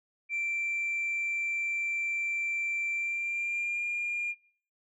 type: tone with pitch glide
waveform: sine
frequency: 2349 to 2409 Hz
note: D7 to D7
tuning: 0 to +43 cents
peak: -28 dBFS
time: 0.29-4.35 s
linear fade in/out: 50 ms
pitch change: +43 cents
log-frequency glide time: 2.92-3.85 s
effects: noise-tail reverb RT60 0.5 s tail -22 dB re dry + tanh soft clip ceiling -26 dBFS